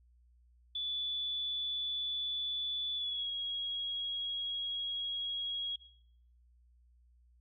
sine tone with pitch glide, 3464 to 3304 Hz, A7 to G#7, -28 to -10 cents, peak -34 dBFS, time 0.75-5.76 s, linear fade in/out 5 ms, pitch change -82 cents, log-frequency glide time 2.95-3.28 s, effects noise-tail reverb RT60 0.7 s tail -17 dB re dry + added 60 Hz sine -62 dBFS peak until 7.4 s

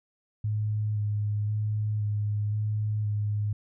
sine tone with vibrato, 105.4 Hz, G#2, 26 cents sharp, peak -25 dBFS, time 0.44-3.53 s, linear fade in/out 5 ms, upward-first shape square, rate 0.96 Hz, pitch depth 16 cents each way, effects none

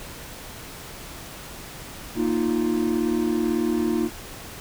triangle chord, Bb suspended fourth, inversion none, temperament equal, 233.1 / 311.1 / 349.2 Hz, Bb3 / Eb4 / F4, 0 / 0 / 0 cents, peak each -23 dBFS, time 2.15-4.1 s, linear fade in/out 50 ms, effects pink hiss -39 dBFS RMS until 4.6 s

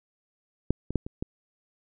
clicks, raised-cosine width 3 ms, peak -9 / -20 / -10 / -23 / -17 dBFS, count 5, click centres 0.706 / 0.906 / 0.957 / 1.065 / 1.225 s, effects none

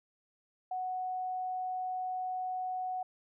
sine tone, 740 Hz, F#5, in tune, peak -33 dBFS, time 0.71-3.03 s, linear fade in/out 5 ms, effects none

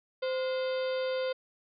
harmonic tone with a mistuned harmonic, 518 Hz, C5, 17 cents flat, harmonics 1 / 2 / 3 / 4 / 5 / 6 / 7 / 8 / 9, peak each -29 / -44 / -43 / -46 / -49 / -48 / -47 / -54 / -48 dBFS, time 0.22-1.33 s, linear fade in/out 10 ms, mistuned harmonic 3, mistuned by -140 cents, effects none

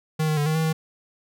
square tone with pitch steps, 156.5 / 154.4 / 146.6 / 156.6 / 160 / 158.9 Hz, D#3 / D#3 / D3 / D#3 / D#3 / D#3, +10 / -13 / -3 / +11 / +49 / +37 cents, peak -21 dBFS, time 0.19-0.73 s, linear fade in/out 10 ms, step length 90 ms, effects none

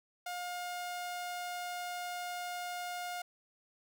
sawtooth tone, 712 Hz, F5, 33 cents sharp, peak -34 dBFS, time 0.26-3.22 s, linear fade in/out 5 ms, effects none

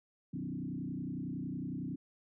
sine tone with frequency modulation, 215.6 Hz, A3, 35 cents flat, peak -36 dBFS, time 0.33-1.96 s, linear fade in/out 10 ms, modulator 30.9 Hz, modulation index 2.6, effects none

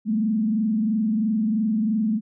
sine tone with frequency modulation, 217.1 Hz, A3, 23 cents flat, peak -19 dBFS, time 0.05-2.21 s, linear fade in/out 50 ms, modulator 23 Hz, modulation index 0.68, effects none

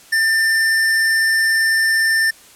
square tone, 1791 Hz, A6, 30 cents sharp, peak -14 dBFS, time 0.12-2.31 s, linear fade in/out 10 ms, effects white hiss -45 dBFS RMS until 2.55 s + low-pass 12000 Hz 12 dB/octave

